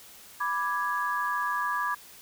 sine chord, G# diminished, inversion first, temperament equal, 987.8 / 1174.7 / 1661.2 Hz, B5 / D6 / G#6, 0 / 0 / 0 cents, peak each -31 / -30 / -31 dBFS, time 0.4-1.95 s, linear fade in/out 10 ms, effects white hiss -50 dBFS RMS until 2.21 s

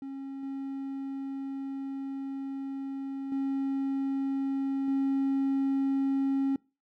triangle tone with level steps, 272.1 Hz, C#4, 32 cents flat, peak -34 / -31 / -25 / -22 dBFS, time 0.02-6.56 s, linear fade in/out 2 ms, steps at 0.43 / 3.32 / 4.88 s, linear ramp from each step 2 ms, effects noise-tail reverb RT60 0.3 s tail -25 dB re dry + tanh soft clip ceiling -18 dBFS

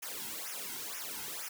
white noise with flanger, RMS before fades -41 dBFS, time 0.02-1.49 s, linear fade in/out 10 ms, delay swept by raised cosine 0.23 to 1.73 ms, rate 2.1 Hz, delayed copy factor -1, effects none

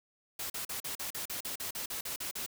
white noise bursts, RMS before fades -38 dBFS, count 14, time 0.39-2.463 s, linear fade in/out 5 ms, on 110 ms, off 41 ms, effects none

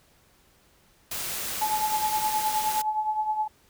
white noise, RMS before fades -32 dBFS, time 1.11-2.82 s, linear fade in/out 5 ms
sine tone with tremolo, 859 Hz, A5, 42 cents flat, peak -21 dBFS, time 1.61-3.48 s, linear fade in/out 10 ms, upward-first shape triangle, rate 9.6 Hz, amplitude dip 70%
effects pink hiss -61 dBFS RMS until 3.69 s

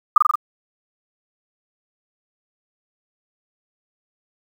sine tone with echo, 1210 Hz, D#6, 49 cents flat, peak -6 dBFS, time 0.16-0.18 s, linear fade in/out 5 ms, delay 44 ms, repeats 4, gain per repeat -2 dB, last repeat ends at 0.356 s, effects 7-bit

